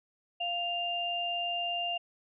sine tone pair together, 698.1 / 2797 Hz, F5 / F7, -1 / +2 cents, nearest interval 2 octaves, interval 2403 cents, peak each -34 / -32 dBFS, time 0.4-1.98 s, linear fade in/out 10 ms, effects none

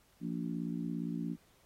harmonic tone with a mistuned harmonic, 57.3 Hz, A#1, 29 cents flat, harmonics 3 / 4 / 5 / 6, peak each -38 / -39 / -40 / -50 dBFS, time 0.2-1.37 s, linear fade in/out 50 ms, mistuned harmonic 6, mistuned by +36 cents, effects pink hiss -68 dBFS RMS until 1.65 s + AAC 48 kbps

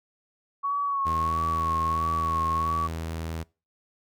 sine tone with vibrato, 1112 Hz, C#6, 5 cents sharp, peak -24 dBFS, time 0.63-2.88 s, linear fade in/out 20 ms, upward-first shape sine, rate 1.5 Hz, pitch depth 42 cents each way
sawtooth tone, 81.4 Hz, E2, 21 cents flat, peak -27 dBFS, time 1.05-3.44 s, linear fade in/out 20 ms
effects noise-tail reverb RT60 0.3 s tail -23 dB re dry

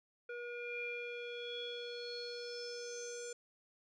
square tone with low-pass filter sweep, 480 Hz, B4, 49 cents flat, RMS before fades -44 dBFS, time 0.29-3.33 s, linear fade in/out 5 ms, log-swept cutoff 1900 to 7200 Hz, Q 8.3, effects none

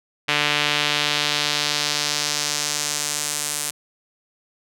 sawtooth tone with band-pass filter sweep, 147.6 Hz, D3, 9 cents sharp, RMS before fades -23 dBFS, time 0.28-3.71 s, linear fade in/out 10 ms, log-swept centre 2700 to 9000 Hz, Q 1.5, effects none

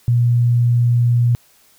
sine tone, 120 Hz, B2, 49 cents flat, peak -11 dBFS, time 0.08-1.35 s, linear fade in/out 0 ms, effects white hiss -53 dBFS RMS until 1.78 s

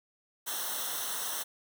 white noise with comb filter, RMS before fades -35 dBFS, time 0.46-1.44 s, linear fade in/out 20 ms, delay 0.42 ms, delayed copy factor -0.85, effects none

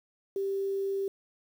sine tone with quantisation, 392 Hz, G4, in tune, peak -28 dBFS, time 0.36-1.08 s, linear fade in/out 2 ms, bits 9, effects none

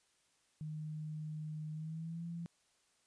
sine tone with pitch glide, 154.2 to 169.13 Hz, D#3 to E3, -15 to +45 cents, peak -40 dBFS, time 0.61-2.46 s, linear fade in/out 0 ms, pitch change +160 cents, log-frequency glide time 1.72-2.25 s, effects white hiss -74 dBFS RMS until 3.06 s + resampled to 22050 Hz

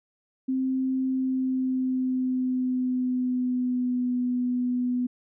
sine tone with pitch glide, 261.6 to 247.9 Hz, C4 to B3, 0 to +7 cents, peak -23 dBFS, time 0.48-5.07 s, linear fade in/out 10 ms, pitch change -93 cents, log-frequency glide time 1.06-4.14 s, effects none

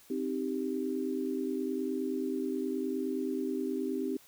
sine chord, C minor, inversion none, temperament equal, 261.6 / 311.1 / 392 Hz, C4 / Eb4 / G4, 0 / 0 / 0 cents, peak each -34 / -36 / -35 dBFS, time 0.1-4.17 s, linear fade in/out 5 ms, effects white hiss -59 dBFS RMS until 4.27 s

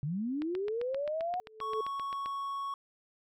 sine linear sweep, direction up, 133.9 to 740 Hz, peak -31 dBFS, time 0.03-1.4 s, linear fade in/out 0 ms
click train, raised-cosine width 0.3 ms, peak -27 dBFS, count 15, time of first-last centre 0.42-2.26 s, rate 7.61 Hz
sine tone with exponential growth, 436.8 Hz, A4, 13 cents flat, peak -29 dBFS, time 1.35-1.81 s, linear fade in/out 5 ms, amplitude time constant 100 ms
triangle tone, 1108.7 Hz, C#6, in tune, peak -32 dBFS, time 1.61-2.74 s, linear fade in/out 2 ms
effects none

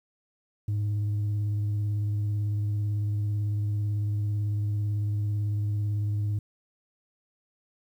sine tone with vibrato, 103.83 Hz, G#2, in tune, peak -22 dBFS, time 0.68-6.39 s, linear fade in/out 5 ms, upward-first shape sine, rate 18 Hz, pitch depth 20 cents each way, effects tanh soft clip ceiling -24 dBFS + 10-bit

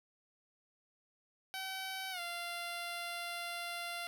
10% pulse tone with pitch glide, 764 to 692.5 Hz, G5 to F5, -45 to -15 cents, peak -31 dBFS, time 1.54-4.07 s, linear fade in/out 0 ms, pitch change -170 cents, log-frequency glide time 2.11-2.2 s, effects none

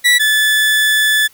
30% pulse tone pair in turn, 1951 / 1734.8 Hz, B6 / A6, -22 / -25 cents, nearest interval major second, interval 203 cents, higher first, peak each -5 / -8 dBFS, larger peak first, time 0.04-0.19 / 0.19-1.28 s, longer second, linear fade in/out 20 ms, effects white hiss -48 dBFS RMS until 1.33 s

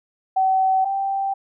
sine tone pair in turn, 761 / 782.8 Hz, F#5 / G5, +48 / -3 cents, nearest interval unison, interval 49 cents, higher second, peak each -15 / -20 dBFS, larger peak first, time 0.36-0.85 / 0.85-1.34 s, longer neither, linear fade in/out 10 ms, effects none

